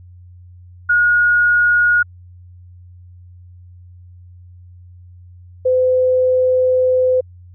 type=tone pair in turn; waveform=sine; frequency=1442 / 509.8 Hz; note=F#6 / C5; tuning=-45 / -45 cents; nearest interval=octave + tritone; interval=1800 cents; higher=first; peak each=-10 / -11 dBFS; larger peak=first; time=0.89-2.03 / 5.65-7.21 s; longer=second; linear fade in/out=10 ms; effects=added 89 Hz sine -38 dBFS peak until 7.54 s